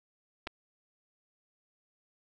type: clicks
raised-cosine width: 0.3 ms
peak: -23 dBFS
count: 2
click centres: 0.47 / 0.473 s
effects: none